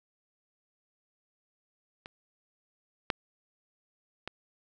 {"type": "clicks", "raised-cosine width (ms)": 0.3, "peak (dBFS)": [-26, -10, -20], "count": 3, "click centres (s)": [2.059, 3.102, 4.276], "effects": []}